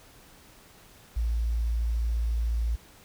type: tone with quantisation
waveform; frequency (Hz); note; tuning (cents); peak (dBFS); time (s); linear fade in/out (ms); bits
sine; 57.1; A#1; -35; -24; 1.16-2.76; 10; 9
effects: pink hiss -54 dBFS RMS until 3.04 s